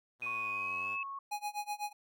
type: exponential two-way sweep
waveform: 5% pulse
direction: down then up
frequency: 124 to 87.31 to 110.6 Hz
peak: -40 dBFS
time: 0.19-0.98 s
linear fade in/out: 50 ms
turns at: 0.78 s
type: tone with pitch glide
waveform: sine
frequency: 2491 to 2600 Hz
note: D#7 to E7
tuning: +1 to -24 cents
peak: -35 dBFS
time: 0.22-1.03 s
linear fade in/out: 2 ms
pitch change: +75 cents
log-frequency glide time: 0.5-0.9 s
type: tone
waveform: sine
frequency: 1100 Hz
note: C#6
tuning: 14 cents flat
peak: -39 dBFS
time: 0.26-1.19 s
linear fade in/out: 5 ms
type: tone with tremolo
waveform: square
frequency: 830.6 Hz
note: G#5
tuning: in tune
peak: -34 dBFS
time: 1.31-1.93 s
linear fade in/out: 10 ms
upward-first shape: sine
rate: 8 Hz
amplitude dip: 95%
effects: none